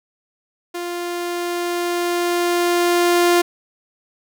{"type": "tone with level ramp", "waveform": "sawtooth", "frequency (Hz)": 349.2, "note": "F4", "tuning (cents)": 0, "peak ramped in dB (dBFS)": [-21, -8], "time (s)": [0.74, 3.42], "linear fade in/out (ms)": 10, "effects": []}